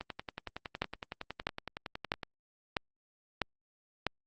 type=two click trains; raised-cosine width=0.3 ms; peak=-13 / -22 dBFS; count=6 / 25; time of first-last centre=0.82-4.067 / 0.01-2.232 s; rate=1.54 / 10.8 Hz; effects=Opus 32 kbps